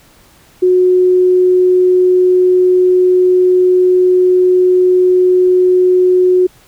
sine tone, 365.3 Hz, F#4, 22 cents flat, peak -6 dBFS, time 0.62-6.47 s, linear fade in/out 10 ms, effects pink hiss -46 dBFS RMS until 6.67 s

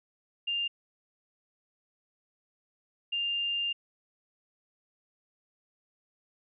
sine tone bursts at uneven times, 2800 Hz, F7, 4 cents sharp, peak -28 dBFS, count 2, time 0.47-0.68 / 3.12-3.73 s, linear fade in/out 10 ms, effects none

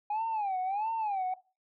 sine tone with vibrato, 818 Hz, G#5, 26 cents flat, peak -27 dBFS, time 0.1-1.34 s, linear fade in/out 5 ms, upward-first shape sine, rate 1.5 Hz, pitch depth 180 cents each way, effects noise-tail reverb RT60 0.3 s tail -17 dB re dry + tanh soft clip ceiling -27 dBFS

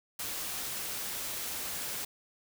white noise, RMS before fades -37 dBFS, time 0.19-2.05 s, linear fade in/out 5 ms, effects none

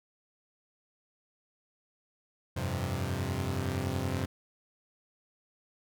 sawtooth chord, F suspended second, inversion none, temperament equal, 87.31 / 98 / 130.81 Hz, F2 / G2 / C3, 0 / 0 / 0 cents, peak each -31 dBFS, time 2.56-4.26 s, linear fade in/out 10 ms, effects none

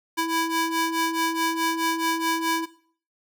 sawtooth ring-modulated tone, 659.3 Hz, E5, in tune, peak -16 dBFS, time 0.17-2.66 s, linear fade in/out 20 ms, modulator 332 Hz, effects noise-tail reverb RT60 0.5 s tail -17 dB re dry

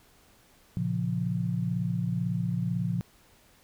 sine chord, Bb minor, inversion none, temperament equal, 116.54 / 138.59 / 174.61 Hz, Bb2 / Db3 / F3, 0 / 0 / 0 cents, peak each -31 / -33 / -29 dBFS, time 0.77-3.01 s, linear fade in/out 0 ms, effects pink hiss -60 dBFS RMS until 3.63 s

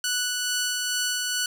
10% pulse tone with tremolo, 1480 Hz, F#6, in tune, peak -15 dBFS, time 0.04-1.46 s, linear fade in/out 2 ms, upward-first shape sine, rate 2.3 Hz, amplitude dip 25%, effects none

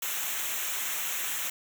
white noise with comb filter, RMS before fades -32 dBFS, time 0.02-1.5 s, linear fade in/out 5 ms, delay 0.21 ms, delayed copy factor -0.75, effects none

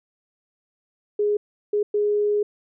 sine tone bursts at uneven times, 415.3 Hz, G#4, in tune, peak -18 dBFS, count 3, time 1.19-1.37 / 1.73-1.83 / 1.94-2.43 s, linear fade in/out 5 ms, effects none

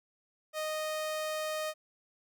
sawtooth tone, 620 Hz, D#5, 6 cents flat, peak -29 dBFS, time 0.53-1.74 s, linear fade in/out 50 ms, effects none

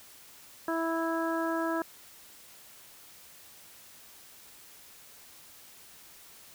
harmonic tone, 328.6 Hz, E4, 5 cents flat, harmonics 1 / 2 / 3 / 4 / 5, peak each -31 / -34 / -36 / -37 / -38 dBFS, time 0.68-1.82 s, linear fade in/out 2 ms, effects white hiss -53 dBFS RMS until 6.54 s

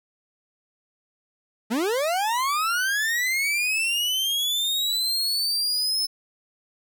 40% pulse linear sweep, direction up, 205.3 to 5274 Hz, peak -21 dBFS, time 1.7-6.07 s, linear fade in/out 20 ms, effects none

